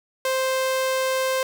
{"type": "tone", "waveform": "sawtooth", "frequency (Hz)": 523.3, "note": "C5", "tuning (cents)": 0, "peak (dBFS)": -17, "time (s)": [0.25, 1.43], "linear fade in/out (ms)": 2, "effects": ["9-bit"]}